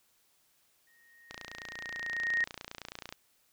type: tone with exponential growth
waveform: sine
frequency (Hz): 1864.7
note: A#6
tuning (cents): 0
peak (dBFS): -25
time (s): 0.87-2.44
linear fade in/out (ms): 2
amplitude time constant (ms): 340
type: click train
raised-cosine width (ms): 0.2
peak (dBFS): -23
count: 54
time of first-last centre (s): 1.31-3.125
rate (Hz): 29.2
effects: white hiss -70 dBFS RMS until 3.52 s